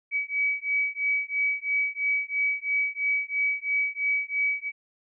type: beating tone pair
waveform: sine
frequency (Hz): 2275 / 2278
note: C#7 / C#7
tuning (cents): +44 / +47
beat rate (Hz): 3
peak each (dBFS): -27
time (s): 0.11-4.72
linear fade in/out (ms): 50
effects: none